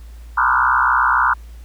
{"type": "tone with frequency modulation", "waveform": "sine", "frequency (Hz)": 1210, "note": "D#6", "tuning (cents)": -49, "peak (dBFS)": -12, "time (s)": [0.37, 1.34], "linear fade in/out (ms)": 10, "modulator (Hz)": 63.6, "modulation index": 4.6, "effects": ["added 57 Hz sine -34 dBFS peak until 1.64 s", "pink hiss -52 dBFS RMS until 1.64 s"]}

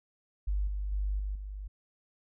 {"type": "tone with level steps", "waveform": "sine", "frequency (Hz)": 49.81, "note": "G1", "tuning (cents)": 28, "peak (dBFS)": [-27, -31, -28, -31, -37], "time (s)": [0.47, 1.68], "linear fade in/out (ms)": 10, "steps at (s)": [0.67, 0.92, 1.19, 1.35], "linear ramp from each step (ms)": 5, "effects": []}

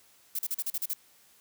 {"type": "noise bursts", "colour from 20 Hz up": "violet", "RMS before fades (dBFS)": -31, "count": 8, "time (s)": [0.35, 0.936], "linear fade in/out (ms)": 5, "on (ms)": 40, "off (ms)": 38, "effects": ["white hiss -61 dBFS RMS until 1.4 s", "high-pass 60 Hz 12 dB/octave"]}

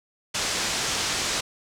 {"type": "low-pass noise", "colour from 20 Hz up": "white", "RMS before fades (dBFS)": -27, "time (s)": [0.34, 1.41], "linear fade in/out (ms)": 10, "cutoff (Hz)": 7300, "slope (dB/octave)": 24, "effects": []}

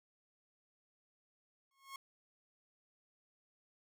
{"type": "tone with exponential growth", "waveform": "sawtooth", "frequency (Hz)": 1088, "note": "C#6", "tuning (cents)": -33, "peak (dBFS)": -39, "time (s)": [1.71, 1.96], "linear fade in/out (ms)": 2, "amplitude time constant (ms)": 53, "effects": []}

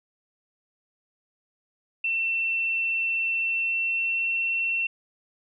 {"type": "tone with pitch glide", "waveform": "sine", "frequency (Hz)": [2692, 2709], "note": ["E7", "E7"], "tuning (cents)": [36, 47], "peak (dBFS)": -23, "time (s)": [2.04, 4.87], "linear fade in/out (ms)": 5, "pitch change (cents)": 11, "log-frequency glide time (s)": [3.36, 4.3], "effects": []}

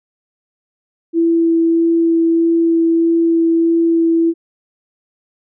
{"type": "tone with vibrato", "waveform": "sine", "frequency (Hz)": 332, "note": "E4", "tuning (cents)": 12, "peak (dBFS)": -10, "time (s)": [1.13, 4.34], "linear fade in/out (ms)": 50, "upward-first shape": "sine", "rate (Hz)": 1.6, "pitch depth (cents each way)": 8, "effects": []}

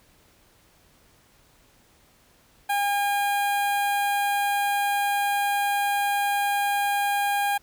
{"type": "tone with notch filter", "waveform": "sawtooth", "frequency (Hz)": 810, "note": "G#5", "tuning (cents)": -43, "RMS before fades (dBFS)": -24, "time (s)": [2.69, 7.58], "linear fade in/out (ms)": 10, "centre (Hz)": 5500, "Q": 0.95, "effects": ["pink hiss -59 dBFS RMS until 7.62 s"]}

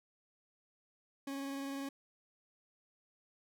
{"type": "tone with vibrato", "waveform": "40% pulse", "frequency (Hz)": 275.3, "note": "C#4", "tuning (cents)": -12, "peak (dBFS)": -38, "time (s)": [1.27, 1.89], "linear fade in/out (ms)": 5, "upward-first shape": "triangle", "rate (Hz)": 20, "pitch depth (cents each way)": 26, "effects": []}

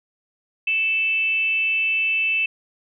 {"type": "tone with frequency modulation", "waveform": "sine", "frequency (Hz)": 2637, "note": "E7", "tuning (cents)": 0, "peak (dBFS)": -18, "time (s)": [0.67, 2.46], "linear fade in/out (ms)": 5, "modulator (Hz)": 397, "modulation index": 0.33, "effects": []}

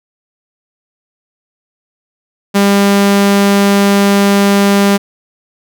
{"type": "tone", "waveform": "sawtooth", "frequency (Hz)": 200, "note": "G3", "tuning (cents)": 35, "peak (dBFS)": -3, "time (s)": [2.54, 4.98], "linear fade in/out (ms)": 20, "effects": []}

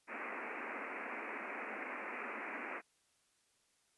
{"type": "band-pass noise", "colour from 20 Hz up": "white", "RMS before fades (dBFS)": -44, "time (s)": [0.07, 2.82], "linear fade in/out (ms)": 50, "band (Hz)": [210, 2500], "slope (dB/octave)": 96, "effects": ["white hiss -75 dBFS RMS until 3.97 s", "resampled to 24000 Hz"]}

